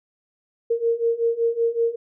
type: beating tone pair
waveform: sine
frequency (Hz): 460.3 / 465.6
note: A#4 / A#4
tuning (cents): -22 / -2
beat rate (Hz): 5.3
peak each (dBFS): -23 / -21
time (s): 0.7-1.96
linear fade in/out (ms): 10
effects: none